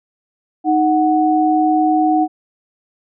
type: tone pair together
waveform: sine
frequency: 311.2 / 740.2 Hz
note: D#4 / F#5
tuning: 0 / 0 cents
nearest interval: octave + minor third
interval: 1500 cents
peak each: -14 dBFS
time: 0.64-2.28 s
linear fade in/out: 50 ms
effects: none